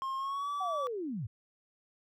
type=tone with pitch glide; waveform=triangle; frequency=1068 to 1151.3 Hz; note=C6 to D6; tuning=+35 to -35 cents; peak=-31 dBFS; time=0.02-0.87 s; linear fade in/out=0 ms; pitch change=+130 cents; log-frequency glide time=0.17-0.5 s
type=linear sweep; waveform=sine; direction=down; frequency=775 to 90.5 Hz; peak=-34 dBFS; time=0.6-1.27 s; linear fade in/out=10 ms
effects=none